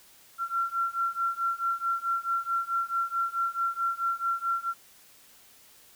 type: beating tone pair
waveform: sine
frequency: 1362 / 1366.6 Hz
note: F6 / F6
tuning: -44 / -38 cents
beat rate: 4.6 Hz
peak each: -30 / -29 dBFS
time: 0.38-4.74 s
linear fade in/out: 50 ms
effects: white hiss -56 dBFS RMS until 5.95 s